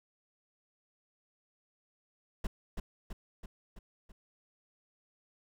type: noise with echo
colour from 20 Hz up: brown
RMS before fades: -32 dBFS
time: 2.44-2.47 s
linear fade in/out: 5 ms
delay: 330 ms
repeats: 5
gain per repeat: -4 dB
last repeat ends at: 4.12 s
effects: none